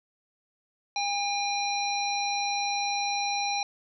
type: harmonic tone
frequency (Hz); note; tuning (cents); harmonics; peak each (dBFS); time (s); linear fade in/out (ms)
808; G#5; -48; 1 / 3 / 5 / 7; -29 / -33 / -32 / -36; 0.96-3.63; 2
effects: none